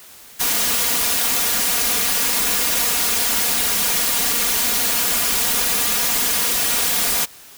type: noise with comb filter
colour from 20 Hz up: white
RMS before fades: -19 dBFS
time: 0.39-7.26 s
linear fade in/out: 20 ms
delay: 4.2 ms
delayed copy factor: +0.85
effects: white hiss -43 dBFS RMS until 7.57 s